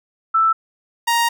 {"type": "tone pair in turn", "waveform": ["sine", "sawtooth"], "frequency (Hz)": [1323, 935.5], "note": ["E6", "A#5"], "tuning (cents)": [6, 6], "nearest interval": "tritone", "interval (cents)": 600, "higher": "first", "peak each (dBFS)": [-12, -11], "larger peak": "second", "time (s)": [[0.34, 0.53], [1.07, 1.29]], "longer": "second", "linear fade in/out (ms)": 10, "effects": []}